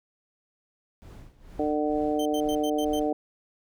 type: noise with tremolo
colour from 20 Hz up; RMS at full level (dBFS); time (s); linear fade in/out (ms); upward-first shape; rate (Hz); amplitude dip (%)
brown; -43; 1.02-3.1; 0; sine; 2.2; 80
type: harmonic tone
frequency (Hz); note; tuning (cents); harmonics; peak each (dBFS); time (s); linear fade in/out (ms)
150; D3; +37; 2 / 3 / 4 / 5; -27 / -29 / -30 / -31; 1.59-3.13; 5
type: tone bursts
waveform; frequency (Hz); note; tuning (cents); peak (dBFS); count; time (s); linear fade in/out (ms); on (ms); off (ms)
sawtooth; 3108; G7; -16; -33; 6; 2.19-2.996; 5; 66; 82
effects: none